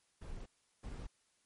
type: noise bursts at uneven times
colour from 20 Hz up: brown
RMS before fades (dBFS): -45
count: 2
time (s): 0.21-0.46 / 0.83-1.07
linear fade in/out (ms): 10
effects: white hiss -75 dBFS RMS until 1.45 s + MP3 48 kbps